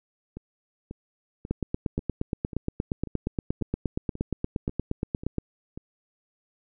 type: two click trains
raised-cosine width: 3 ms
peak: -13 / -24 dBFS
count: 34 / 11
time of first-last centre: 1.51-5.383 / 0.37-5.775 s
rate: 8.52 / 1.85 Hz
effects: none